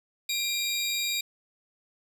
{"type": "tone pair together", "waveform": "25% pulse", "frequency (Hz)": [2386, 3788], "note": ["D7", "A#7"], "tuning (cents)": [27, 27], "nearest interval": "minor sixth", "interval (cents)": 800, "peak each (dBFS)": -26, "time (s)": [0.29, 1.21], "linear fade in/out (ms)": 5, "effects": []}